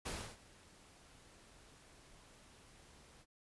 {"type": "noise with ADSR envelope", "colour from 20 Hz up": "pink", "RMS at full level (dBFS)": -41, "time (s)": [0.05, 3.26], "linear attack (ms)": 13, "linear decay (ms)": 300, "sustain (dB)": -21, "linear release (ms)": 52, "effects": ["resampled to 24000 Hz"]}